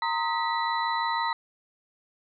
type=tone cluster; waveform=sine; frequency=927 / 1033 / 1258 / 1953 / 3982 Hz; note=A#5 / C6 / D#6 / B6 / B7; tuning=-10 / -22 / +19 / -20 / +14 cents; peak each=-27 / -35 / -32 / -33 / -36 dBFS; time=0.02-1.33 s; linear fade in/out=2 ms; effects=none